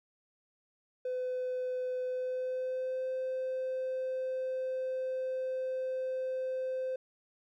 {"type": "tone with pitch glide", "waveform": "triangle", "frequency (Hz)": [506, 517.8], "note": ["B4", "C5"], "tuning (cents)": [42, -18], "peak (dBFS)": -29, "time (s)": [1.05, 6.96], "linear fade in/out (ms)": 5, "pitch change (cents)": 40, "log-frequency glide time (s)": [2.04, 3.08], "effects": ["tanh soft clip ceiling -28 dBFS"]}